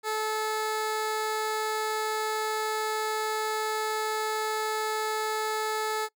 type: tone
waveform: 15% pulse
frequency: 433.5 Hz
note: A4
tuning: 26 cents flat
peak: -21 dBFS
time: 0.03-6.09 s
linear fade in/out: 50 ms
effects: noise-tail reverb RT60 0.1 s tail -23 dB re dry